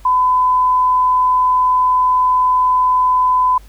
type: tone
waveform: sine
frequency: 1008 Hz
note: B5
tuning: 35 cents sharp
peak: -10 dBFS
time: 0.05-3.58 s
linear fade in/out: 5 ms
effects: added 50 Hz sine -38 dBFS peak until 3.68 s + pink hiss -49 dBFS RMS until 3.68 s